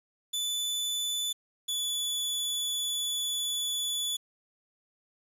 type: tone pair in turn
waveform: sawtooth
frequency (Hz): 3489 / 3447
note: A7 / A7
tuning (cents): -15 / -36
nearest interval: unison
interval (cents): 21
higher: first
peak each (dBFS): -26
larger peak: neither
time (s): 0.33-1.33 / 1.68-4.17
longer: second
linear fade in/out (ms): 10
effects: resampled to 32000 Hz + 9-bit